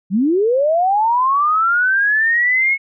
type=linear sweep; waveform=sine; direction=up; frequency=172.6 to 2200 Hz; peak=-12 dBFS; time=0.1-2.78 s; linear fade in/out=50 ms; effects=none